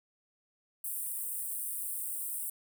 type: high-pass noise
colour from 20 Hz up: pink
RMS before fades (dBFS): -37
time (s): 0.84-2.5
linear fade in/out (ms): 5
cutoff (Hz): 8300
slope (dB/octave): 96
effects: none